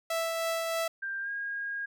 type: tone with tremolo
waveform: sawtooth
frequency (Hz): 659.3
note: E5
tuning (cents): 0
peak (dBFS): -24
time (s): 0.1-0.88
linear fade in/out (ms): 5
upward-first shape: triangle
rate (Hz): 3.2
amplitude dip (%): 30
type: tone with pitch glide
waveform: sine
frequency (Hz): 1586 to 1629.6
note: G6 to G#6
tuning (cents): +20 to -33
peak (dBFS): -32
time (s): 1.02-1.86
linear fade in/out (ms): 10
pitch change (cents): +47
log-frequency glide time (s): 1.21-1.3
effects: none